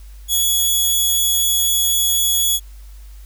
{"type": "tone", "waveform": "10% pulse", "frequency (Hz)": 3376, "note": "G#7", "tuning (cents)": 28, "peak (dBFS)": -7, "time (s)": [0.28, 2.6], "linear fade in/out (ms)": 50, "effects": ["added 50 Hz sine -35 dBFS peak until 3.25 s", "white hiss -52 dBFS RMS until 3.25 s"]}